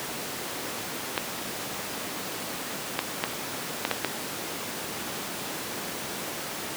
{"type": "clicks", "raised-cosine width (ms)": 0.3, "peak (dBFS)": -7, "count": 6, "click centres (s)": [1.178, 2.991, 3.239, 3.851, 3.913, 4.047], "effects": ["pink hiss -33 dBFS RMS until 6.76 s", "high-pass 200 Hz 12 dB/octave"]}